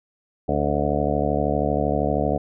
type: harmonic tone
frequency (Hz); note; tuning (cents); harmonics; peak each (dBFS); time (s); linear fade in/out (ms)
72.8; D2; -15; 1 / 2 / 3 / 4 / 6 / 7 / 8 / 9 / 10; -28 / -28 / -28 / -28 / -28 / -28 / -28 / -28 / -28; 0.48-2.38; 10
effects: none